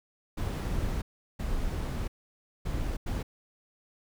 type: noise bursts at uneven times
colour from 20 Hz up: brown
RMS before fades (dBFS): -31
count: 4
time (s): 0.37-1.02 / 1.39-2.08 / 2.65-2.97 / 3.06-3.23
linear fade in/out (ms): 10
effects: none